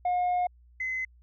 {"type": "tone pair in turn", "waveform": "sine", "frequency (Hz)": [718, 2043], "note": ["F5", "C7"], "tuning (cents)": [48, -42], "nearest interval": "octave + tritone", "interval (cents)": 1810, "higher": "second", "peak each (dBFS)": [-21, -28], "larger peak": "first", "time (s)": [[0.05, 0.47], [0.8, 1.05]], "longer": "first", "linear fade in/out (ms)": 5, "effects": ["tanh soft clip ceiling -23 dBFS", "added 60 Hz sine -54 dBFS peak until 1.22 s"]}